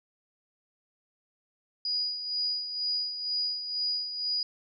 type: tone with tremolo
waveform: sine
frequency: 4908 Hz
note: D#8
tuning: 25 cents flat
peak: -26 dBFS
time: 1.85-4.43 s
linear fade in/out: 2 ms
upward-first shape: sine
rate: 2.1 Hz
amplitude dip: 60%
effects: none